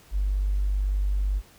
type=tone with tanh clipping; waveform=triangle; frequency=49 Hz; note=G1; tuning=in tune; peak=-21 dBFS; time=0.11-1.42 s; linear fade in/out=50 ms; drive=2 dB; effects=pink hiss -54 dBFS RMS until 1.58 s